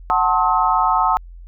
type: chord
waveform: sine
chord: F# diminished seventh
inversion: none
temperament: just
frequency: 740 / 888 / 1065.6 / 1278.7 Hz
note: F#5 / A5 / C6 / Eb6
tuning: 0 / +16 / +31 / +47 cents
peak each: -20 / -18 / -20 / -19 dBFS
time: 0.1-1.17 s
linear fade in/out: 0 ms
effects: added 43 Hz sine -35 dBFS peak until 1.47 s